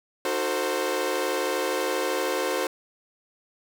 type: chord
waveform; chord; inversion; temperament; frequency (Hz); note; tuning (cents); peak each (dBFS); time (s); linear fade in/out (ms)
sawtooth; D# diminished seventh; none; equal with one note detuned; 311.1 / 370 / 450.5 / 523.3; D#4 / F#4 / A4 / C5; 0 / 0 / +41 / 0; -30 / -26 / -27 / -24; 0.25-2.67; 2
effects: none